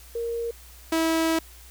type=tone pair in turn; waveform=sine / sawtooth; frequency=466.2 / 324.9 Hz; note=A#4 / E4; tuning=0 / -25 cents; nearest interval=tritone; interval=625 cents; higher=first; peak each=-26 / -17 dBFS; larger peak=second; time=0.15-0.51 / 0.92-1.39 s; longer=second; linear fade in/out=5 ms; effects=added 60 Hz sine -47 dBFS peak until 1.7 s + white hiss -50 dBFS RMS until 1.7 s